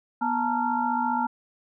sine tone cluster, 243.9 / 871 / 926 / 1381 Hz, B3 / A5 / A#5 / F6, -21 / -18 / -12 / -20 cents, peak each -29 / -26 / -28 / -32 dBFS, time 0.21-1.27 s, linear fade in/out 10 ms, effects none

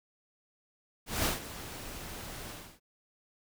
pink noise with ADSR envelope, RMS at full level -28 dBFS, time 1.06-2.8 s, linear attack 190 ms, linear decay 140 ms, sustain -15 dB, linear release 310 ms, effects none

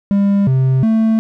triangle tone with pitch steps, 200 / 131.4 / 222.1 Hz, G3 / C3 / A3, +35 / +8 / +16 cents, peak -8 dBFS, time 0.11-1.19 s, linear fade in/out 0 ms, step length 360 ms, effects none

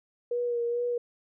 sine tone with vibrato, 478 Hz, A#4, 43 cents sharp, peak -26 dBFS, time 0.31-0.98 s, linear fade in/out 5 ms, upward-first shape sine, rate 2.3 Hz, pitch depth 26 cents each way, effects none

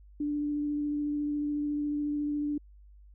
sine tone with vibrato, 293.7 Hz, D4, in tune, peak -28 dBFS, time 0.2-2.58 s, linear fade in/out 5 ms, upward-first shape sine, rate 14 Hz, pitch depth 10 cents each way, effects added 50 Hz sine -51 dBFS peak until 3.14 s

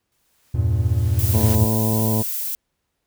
white noise with exponential growth, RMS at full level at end -30 dBFS, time 0.12-1.55 s, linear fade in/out 0 ms, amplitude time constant 310 ms
triangle chord, E diminished, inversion none, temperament equal, 82.41 / 98 / 116.54 Hz, E2 / G2 / Bb2, 0 / 0 / 0 cents, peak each -19 dBFS, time 0.54-1.66 s, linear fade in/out 10 ms
violet noise, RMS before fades -26 dBFS, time 1.19-2.55 s, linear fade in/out 0 ms
harmonic tone, 109.7 Hz, A2, 5 cents flat, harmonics 1 / 2 / 3 / 4 / 5 / 6 / 7 / 8 / 9, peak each -20 / -22 / -31 / -29 / -33 / -34 / -38 / -40 / -35 dBFS, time 1.33-2.23 s, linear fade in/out 20 ms
effects pink hiss -75 dBFS RMS until 3.06 s

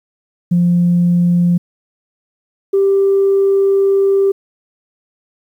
sine tone pair in turn, 174.61 / 392.7 Hz, F3 / G4, 0 / +3 cents, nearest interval octave + major second, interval 1403 cents, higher second, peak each -8 dBFS, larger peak neither, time 0.51-1.58 / 2.73-4.32 s, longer second, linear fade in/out 10 ms, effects tanh soft clip ceiling -5 dBFS + 8-bit

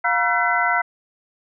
sine tone cluster, 707 / 958 / 1350 / 1513 / 2018 Hz, F5 / A#5 / E6 / F#6 / B6, +21 / +47 / +41 / +38 / +37 cents, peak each -23 dBFS, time 0.04-0.82 s, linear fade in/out 10 ms, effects none

